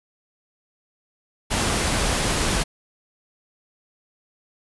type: noise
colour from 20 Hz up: pink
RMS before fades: -22 dBFS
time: 1.5-2.64 s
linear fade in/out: 20 ms
effects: resampled to 24000 Hz